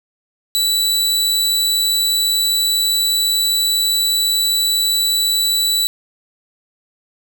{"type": "tone", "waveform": "sawtooth", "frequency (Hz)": 3951, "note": "B7", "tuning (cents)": 0, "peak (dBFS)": -11, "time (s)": [0.55, 5.87], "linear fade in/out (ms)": 0, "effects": []}